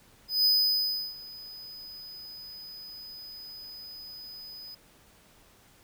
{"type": "tone with ADSR envelope", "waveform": "square", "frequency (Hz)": 5000, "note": "D#8", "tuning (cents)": 8, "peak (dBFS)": -20, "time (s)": [0.28, 4.75], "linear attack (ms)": 170, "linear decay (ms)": 690, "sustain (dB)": -22, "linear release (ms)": 8, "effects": ["pink hiss -59 dBFS RMS until 5.83 s"]}